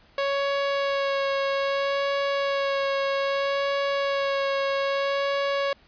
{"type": "tone with vibrato", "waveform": "sawtooth", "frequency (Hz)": 554.4, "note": "C#5", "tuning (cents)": 0, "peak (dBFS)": -19, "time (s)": [0.18, 5.73], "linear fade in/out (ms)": 2, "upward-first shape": "sine", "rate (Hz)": 0.62, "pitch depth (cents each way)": 14, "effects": ["pink hiss -57 dBFS RMS until 5.87 s", "resampled to 11025 Hz"]}